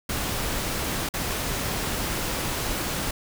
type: noise with dropouts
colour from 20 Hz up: pink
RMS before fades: -28 dBFS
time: 0.09-3.11 s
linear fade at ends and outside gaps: 5 ms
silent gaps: 1.09-1.138 s
effects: none